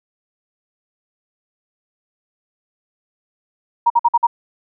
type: tone bursts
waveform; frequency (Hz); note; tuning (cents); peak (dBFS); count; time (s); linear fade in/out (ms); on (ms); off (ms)
sine; 943; A#5; +20; -9; 5; 3.86-4.27; 10; 42; 50
effects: none